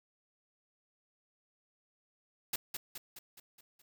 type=noise with echo; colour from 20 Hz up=white; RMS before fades=-34 dBFS; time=2.53-2.56 s; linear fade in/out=5 ms; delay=210 ms; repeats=6; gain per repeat=-5 dB; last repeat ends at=3.82 s; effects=none